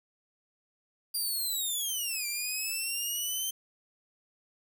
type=linear two-way sweep; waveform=10% pulse; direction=down then up; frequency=4810 to 2349 to 3126 Hz; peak=-23 dBFS; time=1.14-3.51 s; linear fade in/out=10 ms; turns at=2.27 s; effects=9-bit